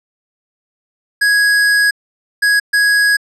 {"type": "tone bursts at uneven times", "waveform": "square", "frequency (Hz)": 1661.2, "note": "G#6", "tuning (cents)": 0, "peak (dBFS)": -10, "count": 3, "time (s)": [[1.21, 1.91], [2.42, 2.6], [2.73, 3.17]], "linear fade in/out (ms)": 10, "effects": ["low-pass 10000 Hz 12 dB/octave"]}